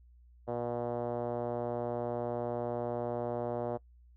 5% pulse tone with low-pass filter, 120 Hz, B2, 49 cents flat, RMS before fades -35 dBFS, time 0.47-3.78 s, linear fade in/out 20 ms, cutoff 600 Hz, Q 2.1, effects noise-tail reverb RT60 0.1 s tail -22 dB re dry + added 60 Hz sine -56 dBFS peak until 4.16 s

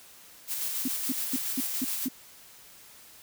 blue noise with tremolo, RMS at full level -31 dBFS, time 0.47-2.09 s, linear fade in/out 50 ms, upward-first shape square, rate 7.1 Hz, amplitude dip 25%
sine tone bursts, 259.2 Hz, C4, 16 cents flat, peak -26 dBFS, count 6, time 0.85-2.086 s, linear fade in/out 5 ms, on 31 ms, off 210 ms
effects white hiss -52 dBFS RMS until 3.22 s

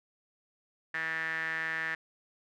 sawtooth tone with band-pass filter, 161.3 Hz, E3, 37 cents flat, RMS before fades -34 dBFS, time 0.94-1.95 s, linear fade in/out 5 ms, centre 1800 Hz, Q 9.1, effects none

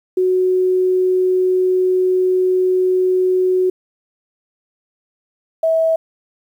sine tone pair in turn, 369.3 / 648.8 Hz, F#4 / E5, -3 / -28 cents, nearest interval minor seventh, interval 975 cents, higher second, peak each -12 dBFS, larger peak neither, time 0.17-3.7 / 5.63-5.96 s, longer first, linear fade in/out 5 ms, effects 8-bit

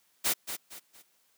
white noise with echo, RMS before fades -27 dBFS, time 0.24-0.34 s, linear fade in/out 20 ms, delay 230 ms, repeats 3, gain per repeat -9 dB, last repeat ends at 1.03 s, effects white hiss -69 dBFS RMS until 1.37 s + high-pass 150 Hz 12 dB/octave

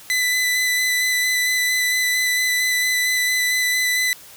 sawtooth tone with vibrato, 2000 Hz, B6, 21 cents sharp, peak -14 dBFS, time 0.1-4.13 s, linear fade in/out 0 ms, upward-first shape square, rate 4.4 Hz, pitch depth 9 cents each way, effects white hiss -43 dBFS RMS until 4.36 s

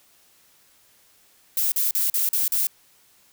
violet noise bursts, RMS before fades -22 dBFS, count 6, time 1.57-2.67 s, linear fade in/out 2 ms, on 150 ms, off 40 ms, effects white hiss -58 dBFS RMS until 3.32 s

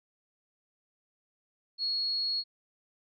sine tone, 4325 Hz, C#8, 43 cents flat, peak -28 dBFS, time 1.78-2.44 s, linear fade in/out 50 ms, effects none

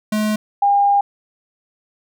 square / sine tone pair in turn, 213.5 / 806.1 Hz, G#3 / G5, +48 / +48 cents, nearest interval octave + major seventh, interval 2300 cents, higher second, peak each -17 / -11 dBFS, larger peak second, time 0.12-0.36 / 0.62-1.01 s, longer second, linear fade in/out 5 ms, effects none

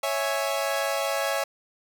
sawtooth chord, C# minor, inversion none, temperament equal, 554.4 / 659.3 / 830.6 Hz, C#5 / E5 / G#5, 0 / 0 / 0 cents, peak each -24 / -25 / -28 dBFS, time 0.03-1.44 s, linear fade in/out 5 ms, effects none

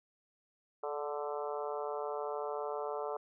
harmonic tone with a mistuned harmonic, 147 Hz, D3, 2 cents sharp, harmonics 3 / 4 / 5 / 6 / 7 / 8 / 9, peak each -39 / -41 / -43 / -45 / -46 / -47 / -48 dBFS, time 0.83-3.17 s, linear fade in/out 5 ms, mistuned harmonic 3, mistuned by -23 cents, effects none

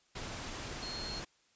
sine tone in noise, 4259 Hz, C8, 30 cents sharp, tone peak -41 dBFS, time 0.82-1.2 s, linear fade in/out 10 ms, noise pink, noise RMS -42 dBFS, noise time 0.15-1.25 s, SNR -2 dB, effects white hiss -70 dBFS RMS until 1.55 s + resampled to 16000 Hz

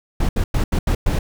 brown noise bursts at uneven times, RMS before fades -17 dBFS, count 6, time 0.2-0.29 / 0.36-0.44 / 0.54-0.64 / 0.72-0.79 / 0.87-0.95 / 1.06-1.19 s, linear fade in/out 5 ms, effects none

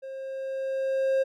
triangle tone with level ramp, 534 Hz, C5, 35 cents sharp, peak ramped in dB -34 to -18 dBFS, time 0.02-1.24 s, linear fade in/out 20 ms, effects none

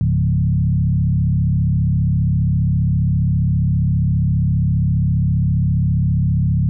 sine tone with frequency modulation, 124.3 Hz, B2, 12 cents sharp, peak -13 dBFS, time 0.01-6.69 s, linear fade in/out 0 ms, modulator 34.9 Hz, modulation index 1.4, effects none

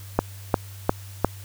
click train, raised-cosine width 1 ms, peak -3 dBFS, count 4, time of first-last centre 0.19-1.246 s, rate 2.84 Hz, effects added 98 Hz sine -38 dBFS peak until 1.44 s + white hiss -47 dBFS RMS until 1.44 s

